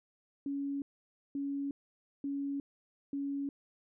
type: tone bursts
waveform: sine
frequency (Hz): 280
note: C#4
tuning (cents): +18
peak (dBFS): -33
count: 4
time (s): 0.46-3.49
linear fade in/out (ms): 2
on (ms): 360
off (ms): 530
effects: none